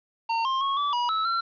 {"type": "tone with pitch steps", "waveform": "square", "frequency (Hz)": [913, 1059, 1098, 1153, 967, 1304, 1360], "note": ["A#5", "C6", "C#6", "D6", "B5", "E6", "F6"], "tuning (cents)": [-36, 21, -17, -32, -37, -19, -46], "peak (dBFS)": -24, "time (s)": [0.29, 1.41], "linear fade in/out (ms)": 10, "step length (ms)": 160, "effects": ["resampled to 11025 Hz", "9-bit"]}